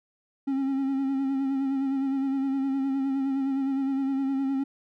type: tone with vibrato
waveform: triangle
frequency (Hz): 270.8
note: C#4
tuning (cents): -40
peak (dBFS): -22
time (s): 0.47-4.64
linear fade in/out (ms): 10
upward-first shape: sine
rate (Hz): 9.7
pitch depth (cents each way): 36
effects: none